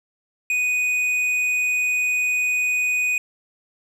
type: tone with tanh clipping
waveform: sine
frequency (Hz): 2485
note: D#7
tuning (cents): -3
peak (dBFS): -20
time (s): 0.5-3.18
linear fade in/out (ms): 2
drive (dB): 8
effects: none